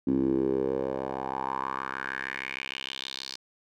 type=tone with band-pass filter sweep; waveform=10% pulse; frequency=66.4 Hz; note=C2; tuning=26 cents sharp; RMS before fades=-31 dBFS; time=0.07-3.36 s; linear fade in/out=5 ms; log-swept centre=270 to 4700 Hz; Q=4.2; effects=none